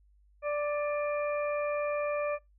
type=harmonic tone with a mistuned harmonic; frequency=587.3 Hz; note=D5; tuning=in tune; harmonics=1 / 2 / 3 / 4; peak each=-29 / -37 / -45 / -41 dBFS; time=0.42-2.39 s; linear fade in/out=50 ms; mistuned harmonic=4; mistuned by=+33 cents; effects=noise-tail reverb RT60 0.2 s tail -23 dB re dry + added 50 Hz sine -60 dBFS peak until 2.58 s